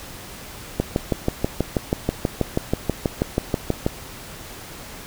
click train, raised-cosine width 2 ms, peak -5 dBFS, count 20, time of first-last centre 0.8-3.865 s, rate 6.2 Hz, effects pink hiss -38 dBFS RMS until 5.06 s

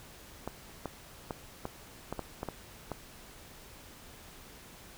clicks, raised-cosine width 1 ms, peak -21 dBFS, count 9, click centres 0.476 / 0.857 / 1.308 / 1.654 / 2.126 / 2.193 / 2.431 / 2.487 / 2.917 s, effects pink hiss -52 dBFS RMS until 4.97 s

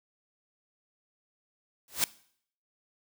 white noise with exponential growth, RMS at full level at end -22 dBFS, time 1.88-2.04 s, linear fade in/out 1 ms, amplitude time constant 33 ms, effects noise-tail reverb RT60 0.6 s tail -20 dB re dry

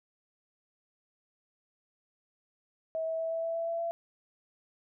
sine tone with pitch steps, 645 / 649.1 / 653.2 / 657.4 / 661.6 / 665.8 / 670.1 / 674.3 Hz, E5 / E5 / E5 / E5 / E5 / E5 / E5 / E5, -38 / -27 / -16 / -5 / +6 / +17 / +28 / +39 cents, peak -30 dBFS, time 2.95-3.91 s, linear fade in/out 0 ms, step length 120 ms, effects none

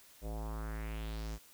square tone with low-pass filter sweep, 54.4 Hz, A1, 19 cents flat, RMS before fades -40 dBFS, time 0.21-1.39 s, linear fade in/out 50 ms, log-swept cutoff 550 to 7200 Hz, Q 2.7, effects white hiss -60 dBFS RMS until 1.53 s

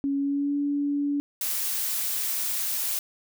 sine tone with pitch glide, 278.5 to 286.5 Hz, C#4 to D4, +8 to -43 cents, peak -23 dBFS, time 0.04-1.2 s, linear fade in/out 0 ms, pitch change +49 cents, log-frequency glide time 0.16-0.55 s
blue noise, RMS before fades -28 dBFS, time 1.41-2.99 s, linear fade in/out 2 ms
effects none

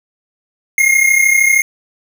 square tone pair together, 2116 / 2149 Hz, C7 / C7, +19 / +46 cents, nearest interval unison, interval 27 cents, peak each -14 / -11 dBFS, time 0.78-1.62 s, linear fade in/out 2 ms, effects none

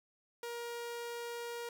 sawtooth tone, 472.8 Hz, A#4, 24 cents sharp, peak -36 dBFS, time 0.43-1.69 s, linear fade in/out 2 ms, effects none

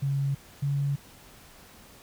sine tone pair in turn, 138.59 / 141.09 Hz, C#3 / C#3, 0 / +31 cents, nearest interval unison, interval 31 cents, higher second, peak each -24 dBFS, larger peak neither, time 0.02-0.35 / 0.62-0.96 s, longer second, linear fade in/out 10 ms, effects pink hiss -52 dBFS RMS until 2.02 s

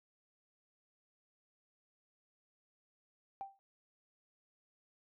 sine tone with exponential decay, 784 Hz, G5, in tune, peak -36 dBFS, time 3.41-3.59 s, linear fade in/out 0 ms, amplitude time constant 38 ms, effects noise-tail reverb RT60 0.2 s tail -20 dB re dry + tanh soft clip ceiling -33 dBFS

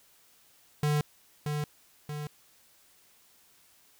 square tone with echo, 148.8 Hz, D3, 23 cents sharp, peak -25 dBFS, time 0.83-1.01 s, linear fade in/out 2 ms, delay 630 ms, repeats 2, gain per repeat -5 dB, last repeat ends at 2.27 s, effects white hiss -62 dBFS RMS until 3.99 s

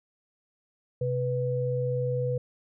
sine tone pair together, 129.58 / 493.9 Hz, C3 / B4, -16 / 0 cents, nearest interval octave + major seventh, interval 2316 cents, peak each -28 dBFS, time 1.01-2.38 s, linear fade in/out 5 ms, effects none

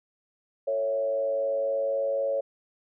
sine tone with frequency modulation, 554.4 Hz, C#5, in tune, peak -24 dBFS, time 0.67-2.41 s, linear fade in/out 10 ms, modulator 104 Hz, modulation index 0.56, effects none

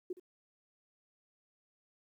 sine tone with echo, 363.2 Hz, F#4, 32 cents flat, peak -35 dBFS, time 0.1-0.13 s, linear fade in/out 5 ms, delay 68 ms, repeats 1, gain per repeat -15 dB, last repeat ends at 0.198 s, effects 12-bit

